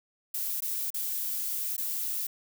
violet noise with dropouts, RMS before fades -32 dBFS, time 0.34-2.27 s, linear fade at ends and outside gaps 5 ms, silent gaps 0.605-0.621 / 0.904-0.942 / 1.766-1.779 s, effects none

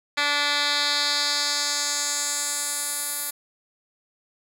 10% pulse tone with band-pass filter sweep, 290 Hz, D4, 22 cents flat, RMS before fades -25 dBFS, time 0.17-3.31 s, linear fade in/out 10 ms, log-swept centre 2900 to 12000 Hz, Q 1.9, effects none

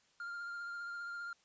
triangle tone with vibrato, 1399 Hz, F6, 3 cents sharp, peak -39 dBFS, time 0.2-1.33 s, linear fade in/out 2 ms, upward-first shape triangle, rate 15 Hz, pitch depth 19 cents each way, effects white hiss -71 dBFS RMS until 1.44 s + resampled to 16000 Hz

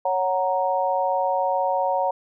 sine chord, F# major, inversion second, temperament equal, 554.4 / 740 / 932.3 Hz, C#5 / F#5 / A#5, 0 / 0 / 0 cents, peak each -24 dBFS, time 0.05-2.11 s, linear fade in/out 5 ms, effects none

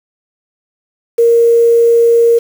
sine tone with quantisation, 466.2 Hz, A#4, in tune, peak -5 dBFS, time 1.18-2.39 s, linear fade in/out 10 ms, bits 5, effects none

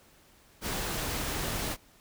pink noise, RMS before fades -33 dBFS, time 0.61-1.77 s, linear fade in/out 50 ms, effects pink hiss -60 dBFS RMS until 2 s

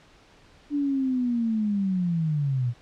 sine linear sweep, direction down, 293.7 to 116.54 Hz, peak -22 dBFS, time 0.7-2.74 s, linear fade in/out 50 ms, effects pink hiss -55 dBFS RMS until 2.81 s + low-pass 5000 Hz 12 dB/octave

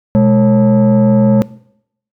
sine tone with frequency modulation, 210.4 Hz, G#3, 23 cents sharp, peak -4 dBFS, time 0.15-1.42 s, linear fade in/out 0 ms, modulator 335 Hz, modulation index 0.86, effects noise-tail reverb RT60 0.7 s tail -21 dB re dry + tanh soft clip ceiling -4 dBFS

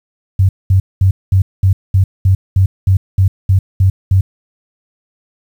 sine tone bursts, 95.2 Hz, F#2, 50 cents sharp, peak -6 dBFS, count 13, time 0.39-4.21 s, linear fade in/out 5 ms, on 100 ms, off 210 ms, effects 7-bit

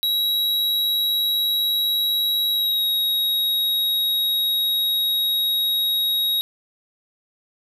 square tone with pitch glide, 3864 to 3793 Hz, B7 to A#7, -39 to +29 cents, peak -19 dBFS, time 0.03-6.41 s, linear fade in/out 0 ms, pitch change -32 cents, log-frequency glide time 2.52-2.83 s, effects none

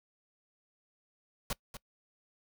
pink noise with echo, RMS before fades -34 dBFS, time 1.5-1.53 s, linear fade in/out 2 ms, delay 240 ms, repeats 1, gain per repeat -11 dB, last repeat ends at 1.77 s, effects noise-tail reverb RT60 0.1 s tail -24 dB re dry

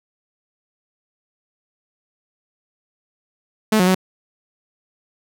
sawtooth tone with pitch steps, 216.8 / 182.2 / 186.6 Hz, A3 / F#3 / F#3, -25 / -26 / +15 cents, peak -9 dBFS, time 3.72-3.948 s, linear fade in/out 5 ms, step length 76 ms, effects none

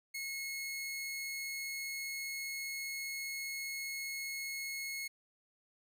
sawtooth tone, 2175 Hz, C#7, 33 cents flat, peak -35 dBFS, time 0.14-5.08 s, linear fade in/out 10 ms, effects none

